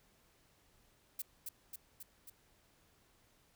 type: noise with echo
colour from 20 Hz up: violet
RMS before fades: -40 dBFS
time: 1.19-1.22 s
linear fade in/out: 5 ms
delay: 270 ms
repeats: 4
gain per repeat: -3 dB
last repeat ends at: 2.3 s
effects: pink hiss -70 dBFS RMS until 3.55 s